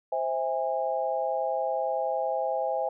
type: chord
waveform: sine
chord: C augmented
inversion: none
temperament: just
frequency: 523.3 / 654.1 / 817.6 Hz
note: C5 / E5 / G#5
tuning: 0 / -14 / -27 cents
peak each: -30 dBFS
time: 0.12-2.89 s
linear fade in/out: 5 ms
effects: none